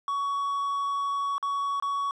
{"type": "tone with dropouts", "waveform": "triangle", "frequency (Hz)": 1122, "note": "C#6", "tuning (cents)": 21, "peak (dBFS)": -24, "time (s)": [0.08, 2.11], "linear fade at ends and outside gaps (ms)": 1, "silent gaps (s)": [[1.381, 1.427], [1.8, 1.824]], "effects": ["resampled to 22050 Hz"]}